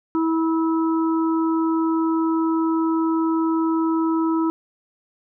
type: harmonic tone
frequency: 325 Hz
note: E4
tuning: 24 cents flat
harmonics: 1 / 3 / 4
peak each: -18 / -28 / -30 dBFS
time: 0.15-4.5 s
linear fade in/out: 0 ms
effects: none